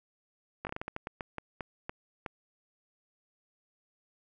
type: slowing click train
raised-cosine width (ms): 0.5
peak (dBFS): -21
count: 14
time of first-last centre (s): 0.65-2.262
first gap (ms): 19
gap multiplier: 1.28
effects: none